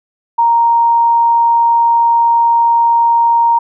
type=tone; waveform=sine; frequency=932.3 Hz; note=A#5; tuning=in tune; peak=-7 dBFS; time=0.38-3.59 s; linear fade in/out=10 ms; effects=none